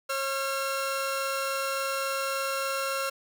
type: tone pair together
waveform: sawtooth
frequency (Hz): 542.1 / 1367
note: C#5 / F6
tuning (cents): -39 / -37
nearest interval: octave + major third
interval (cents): 1602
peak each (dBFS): -27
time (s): 0.09-3.1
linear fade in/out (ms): 10
effects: none